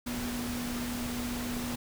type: tone in noise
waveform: sine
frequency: 242.6 Hz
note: B3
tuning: 31 cents flat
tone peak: -34 dBFS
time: 0.06-1.76 s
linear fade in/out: 10 ms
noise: pink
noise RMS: -38 dBFS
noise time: 0.06-1.76 s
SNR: +1 dB
effects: none